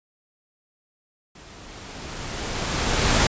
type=noise with level ramp; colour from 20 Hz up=pink; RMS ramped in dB=-46 to -17 dBFS; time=1.35-3.27 s; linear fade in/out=5 ms; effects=resampled to 16000 Hz